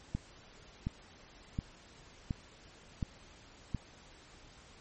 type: click train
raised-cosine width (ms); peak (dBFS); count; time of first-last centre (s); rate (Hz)
5; -21; 6; 0.15-3.747; 1.39
effects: pink hiss -57 dBFS RMS until 4.8 s + MP3 32 kbps